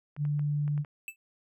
clicks, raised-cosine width 0.5 ms, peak -34 dBFS, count 6, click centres 0.165 / 0.252 / 0.394 / 0.679 / 0.778 / 0.848 s
sine tone, 146.83 Hz, D3, in tune, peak -26 dBFS, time 0.17-0.85 s, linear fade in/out 50 ms
square tone with exponential decay, 2637 Hz, E7, in tune, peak -33 dBFS, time 1.08-1.16 s, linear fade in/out 1 ms, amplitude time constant 17 ms
effects none

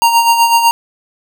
square tone with tremolo, 930 Hz, A#5, 4 cents flat, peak -6 dBFS, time 0.02-0.71 s, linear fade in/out 0 ms, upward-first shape sine, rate 8 Hz, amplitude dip 55%, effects none

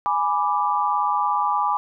sine chord, G# diminished, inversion none, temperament equal, 830.6 / 987.8 / 1174.7 Hz, G#5 / B5 / D6, 0 / 0 / 0 cents, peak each -23 dBFS, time 0.06-1.77 s, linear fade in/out 0 ms, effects none

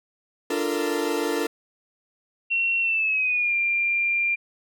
40% pulse chord, Bb major seventh, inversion first, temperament equal with one note detuned, 293.7 / 344 / 440 / 466.2 Hz, D4 / F4 / A4 / Bb4, 0 / -26 / 0 / 0 cents, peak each -28 dBFS, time 0.5-1.47 s, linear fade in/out 5 ms
sine tone with pitch glide, 2725 to 2386 Hz, F7 to D7, -43 to +27 cents, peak -20 dBFS, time 2.5-4.36 s, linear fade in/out 20 ms, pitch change -230 cents, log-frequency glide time 2.81-3.54 s
effects none

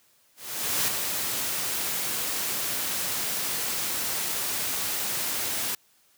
white noise with ADSR envelope, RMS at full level -24 dBFS, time 0.36-5.75 s, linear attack 520 ms, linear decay 3 ms, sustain -5 dB, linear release 4 ms, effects white hiss -63 dBFS RMS until 6.17 s + high-pass 80 Hz 12 dB/octave

